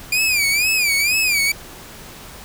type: tone with vibrato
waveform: sawtooth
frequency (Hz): 2400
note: D7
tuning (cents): +37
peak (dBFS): -12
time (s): 0.12-1.52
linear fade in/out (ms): 5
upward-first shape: sine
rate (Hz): 2.1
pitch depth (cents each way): 140
effects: pink hiss -38 dBFS RMS until 2.44 s